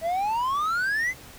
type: exponential sweep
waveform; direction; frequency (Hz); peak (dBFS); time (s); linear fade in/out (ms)
triangle; up; 640 to 2093; -21; 0.01-1.14; 50
effects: pink hiss -46 dBFS RMS until 1.38 s